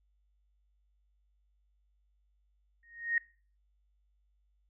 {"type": "tone with exponential growth", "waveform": "sine", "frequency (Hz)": 1862, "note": "A#6", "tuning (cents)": -2, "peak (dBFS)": -24, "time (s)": [2.83, 3.18], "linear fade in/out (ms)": 2, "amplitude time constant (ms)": 76, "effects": ["noise-tail reverb RT60 0.4 s tail -20 dB re dry", "added 50 Hz sine -69 dBFS peak until 4.69 s"]}